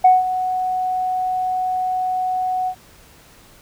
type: tone with ADSR envelope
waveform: sine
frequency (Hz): 740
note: F#5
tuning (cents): 0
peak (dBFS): -5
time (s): 0.04-2.75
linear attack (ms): 9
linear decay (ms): 180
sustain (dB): -13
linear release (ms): 72
effects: tanh soft clip ceiling -3 dBFS + pink hiss -48 dBFS RMS until 3.61 s